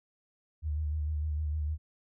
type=tone with vibrato; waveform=sine; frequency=76 Hz; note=D#2; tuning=40 cents flat; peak=-29 dBFS; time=0.62-1.78 s; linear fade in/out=50 ms; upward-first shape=square; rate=6.6 Hz; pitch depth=35 cents each way; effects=none